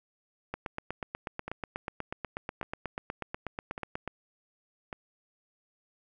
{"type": "two click trains", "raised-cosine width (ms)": 0.5, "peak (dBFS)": [-22, -19], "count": [4, 30], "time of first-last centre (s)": [[1.48, 4.928], [0.54, 4.077]], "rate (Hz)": [0.87, 8.2], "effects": []}